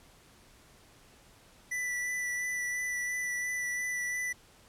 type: tone with vibrato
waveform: square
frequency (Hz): 1975.5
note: B6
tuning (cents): 0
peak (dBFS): -32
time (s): 1.71-4.33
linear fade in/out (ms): 10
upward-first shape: sine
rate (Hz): 2.9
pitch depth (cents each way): 14
effects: pink hiss -59 dBFS RMS until 4.68 s + low-pass 12000 Hz 12 dB/octave